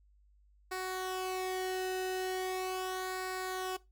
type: tone with flanger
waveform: sawtooth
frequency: 372.6 Hz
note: F#4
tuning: 12 cents sharp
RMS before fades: -36 dBFS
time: 0.71-3.77 s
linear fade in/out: 10 ms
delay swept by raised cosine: 0.32 to 0.9 ms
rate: 0.39 Hz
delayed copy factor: -0.6
effects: noise-tail reverb RT60 0.2 s tail -18 dB re dry + added 50 Hz sine -62 dBFS peak until 3.91 s